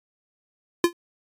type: tone with exponential decay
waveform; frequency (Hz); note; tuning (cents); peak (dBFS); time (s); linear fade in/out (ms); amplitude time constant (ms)
square; 344.7; F4; -23; -12; 0.84-0.93; 2; 19
effects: AAC 64 kbps